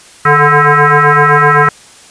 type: tone with frequency modulation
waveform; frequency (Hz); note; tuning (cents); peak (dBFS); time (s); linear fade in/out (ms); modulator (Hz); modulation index
sine; 142.6; C#3; +49; -4; 0.25-1.69; 5; 293; 5.7
effects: white hiss -38 dBFS RMS until 2.1 s + resampled to 22050 Hz